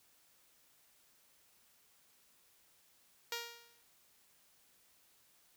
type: tone with exponential decay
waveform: 5% pulse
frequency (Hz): 470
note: A#4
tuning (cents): +14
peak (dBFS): -24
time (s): 3.32-3.83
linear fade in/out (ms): 2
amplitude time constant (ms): 110
effects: white hiss -69 dBFS RMS until 5.56 s